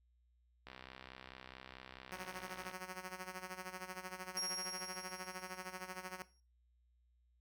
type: click train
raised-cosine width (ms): 0.3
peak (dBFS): -34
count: 133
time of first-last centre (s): 0.67-2.713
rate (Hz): 64.6
type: tone with tremolo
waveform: 5% pulse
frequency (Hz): 184.7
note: F#3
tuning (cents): -3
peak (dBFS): -31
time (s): 2.12-6.22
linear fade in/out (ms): 0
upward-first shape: sine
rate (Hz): 13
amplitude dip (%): 75
type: tone with exponential decay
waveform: 35% pulse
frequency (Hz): 5588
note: F8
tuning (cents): 0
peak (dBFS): -34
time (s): 4.37-6.4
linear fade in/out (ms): 1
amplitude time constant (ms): 440
effects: noise-tail reverb RT60 0.3 s tail -17 dB re dry + added 60 Hz sine -70 dBFS peak until 7.4 s